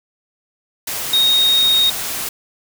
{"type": "tone in noise", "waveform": "sine", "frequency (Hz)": 3729, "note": "A#7", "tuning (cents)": 0, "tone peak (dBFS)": -11, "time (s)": [1.13, 1.9], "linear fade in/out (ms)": 5, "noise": "white", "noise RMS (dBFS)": -24, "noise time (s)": [0.87, 2.29], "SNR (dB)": 10, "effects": []}